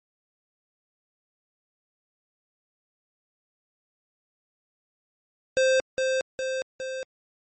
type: tone with echo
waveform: square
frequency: 523.3 Hz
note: C5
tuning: in tune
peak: -19 dBFS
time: 5.57-5.8 s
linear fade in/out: 0 ms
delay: 410 ms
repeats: 3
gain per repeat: -4 dB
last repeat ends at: 7.03 s
effects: MP3 32 kbps